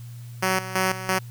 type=tone with tremolo; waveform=5% pulse; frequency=187.6 Hz; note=F#3; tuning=24 cents sharp; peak=-9 dBFS; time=0.42-1.19 s; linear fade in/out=10 ms; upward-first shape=square; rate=3 Hz; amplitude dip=75%; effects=added 119 Hz sine -36 dBFS peak until 1.3 s + white hiss -53 dBFS RMS until 1.3 s